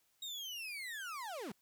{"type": "linear sweep", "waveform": "35% pulse", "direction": "down", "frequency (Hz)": [3794, 164.81], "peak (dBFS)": -40, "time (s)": [0.22, 1.52], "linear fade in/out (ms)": 5, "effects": ["white hiss -75 dBFS RMS until 1.61 s"]}